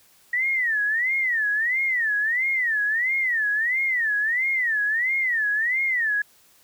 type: tone with vibrato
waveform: sine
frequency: 1891 Hz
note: A#6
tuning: 24 cents sharp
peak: -20 dBFS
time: 0.33-6.22 s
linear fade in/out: 5 ms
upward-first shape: sine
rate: 1.5 Hz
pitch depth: 220 cents each way
effects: white hiss -57 dBFS RMS until 6.63 s